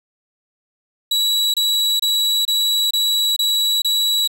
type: tone bursts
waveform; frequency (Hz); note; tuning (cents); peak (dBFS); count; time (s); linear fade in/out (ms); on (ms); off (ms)
40% pulse; 3906; B7; -20; -14; 7; 1.11-4.276; 5; 430; 26
effects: none